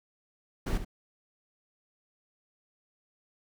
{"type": "noise with echo", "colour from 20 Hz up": "brown", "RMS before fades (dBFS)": -29, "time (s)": [0.66, 0.78], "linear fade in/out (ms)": 10, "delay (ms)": 69, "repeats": 1, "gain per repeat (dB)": -10, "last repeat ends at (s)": 0.849, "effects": []}